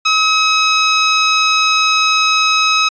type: tone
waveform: 15% pulse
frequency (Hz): 1277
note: D#6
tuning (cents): +45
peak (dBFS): -4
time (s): 0.05-2.89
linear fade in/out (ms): 10
effects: resampled to 16000 Hz